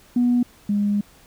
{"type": "tone pair in turn", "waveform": "sine", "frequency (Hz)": [243.9, 204.7], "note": ["B3", "G#3"], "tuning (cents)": [-21, -25], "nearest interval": "minor third", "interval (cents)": 304, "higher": "first", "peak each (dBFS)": [-14, -17], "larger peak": "first", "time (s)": [[0.16, 0.43], [0.69, 1.01]], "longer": "second", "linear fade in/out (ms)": 5, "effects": ["tanh soft clip ceiling -11 dBFS", "pink hiss -52 dBFS RMS until 1.26 s"]}